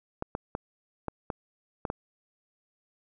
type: clicks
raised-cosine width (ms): 1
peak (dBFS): -17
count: 7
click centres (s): 0.224 / 0.351 / 0.551 / 1.083 / 1.302 / 1.852 / 1.901
effects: none